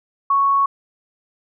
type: tone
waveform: sine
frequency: 1108.7 Hz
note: C#6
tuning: in tune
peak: -13 dBFS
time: 0.3-0.66 s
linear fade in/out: 5 ms
effects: none